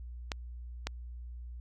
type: clicks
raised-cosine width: 0.2 ms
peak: -16 dBFS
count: 2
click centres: 0.318 / 0.87 s
effects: added 60 Hz sine -41 dBFS peak until 1.6 s